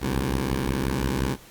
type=beating tone pair; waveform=10% pulse; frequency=62.3 / 68 Hz; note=B1 / C#2; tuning=+16 / -33 cents; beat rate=5.7 Hz; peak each=-19 / -17 dBFS; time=0-1.37 s; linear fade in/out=50 ms; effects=pink hiss -49 dBFS RMS until 1.5 s + Opus 48 kbps